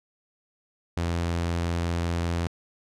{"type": "tone", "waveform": "sawtooth", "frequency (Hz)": 85.2, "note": "F2", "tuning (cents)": -42, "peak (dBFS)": -21, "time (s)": [0.97, 2.47], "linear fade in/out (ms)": 0, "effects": ["low-pass 8000 Hz 12 dB/octave"]}